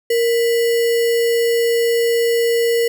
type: tone with sample-and-hold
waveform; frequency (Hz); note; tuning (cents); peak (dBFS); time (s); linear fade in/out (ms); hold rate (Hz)
sine; 466.2; A#4; 0; -13; 0.1-2.88; 5; 2450
effects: none